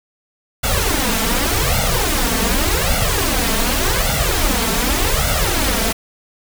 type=noise with flanger; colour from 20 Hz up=pink; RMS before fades=-17 dBFS; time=0.63-5.93 s; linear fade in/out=10 ms; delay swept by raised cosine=1.4 to 4.5 ms; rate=0.86 Hz; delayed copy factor=+0.9; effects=none